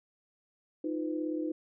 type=tone cluster; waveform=sine; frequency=312.4 / 349.8 / 504 Hz; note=D#4 / F4 / B4; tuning=+7 / +3 / +35 cents; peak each=-32 / -38 / -40 dBFS; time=0.84-1.52 s; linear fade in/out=5 ms; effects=none